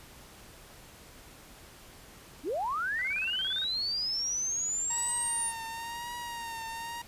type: linear sweep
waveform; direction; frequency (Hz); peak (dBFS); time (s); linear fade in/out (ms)
sine; up; 242.3 to 9397; -29; 2.43-5.53; 50
type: tone bursts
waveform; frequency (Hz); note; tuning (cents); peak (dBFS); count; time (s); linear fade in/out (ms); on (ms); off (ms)
triangle; 1533; G6; -39; -36; 12; 2.99-3.642; 0; 25; 32
type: tone with vibrato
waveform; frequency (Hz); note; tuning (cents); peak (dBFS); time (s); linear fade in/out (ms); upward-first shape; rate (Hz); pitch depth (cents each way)
sawtooth; 932.3; A#5; 0; -33; 4.9-7.02; 5; triangle; 1; 56
effects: pink hiss -52 dBFS RMS until 7.07 s + resampled to 32000 Hz